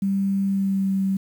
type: tone with pitch glide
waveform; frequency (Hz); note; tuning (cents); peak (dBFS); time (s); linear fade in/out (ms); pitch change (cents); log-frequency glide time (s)
sine; 196 to 193.19; G3 to G3; 0 to -25; -19; 0.02-1.17; 5; -25; 0.47-0.93
effects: 8-bit